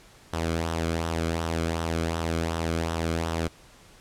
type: tone with flanger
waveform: sawtooth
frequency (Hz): 82.41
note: E2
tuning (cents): 0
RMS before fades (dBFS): -28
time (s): 0.33-3.48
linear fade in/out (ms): 5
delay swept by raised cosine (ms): 0.43 to 1.12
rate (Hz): 2.7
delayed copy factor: -0.55
effects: pink hiss -53 dBFS RMS until 4 s + low-pass 10000 Hz 12 dB/octave